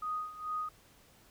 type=tone with tremolo; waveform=sine; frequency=1244.5 Hz; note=D#6; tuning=in tune; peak=-32 dBFS; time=0.02-0.69 s; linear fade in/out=5 ms; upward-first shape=sine; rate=2.3 Hz; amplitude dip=80%; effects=pink hiss -62 dBFS RMS until 1.3 s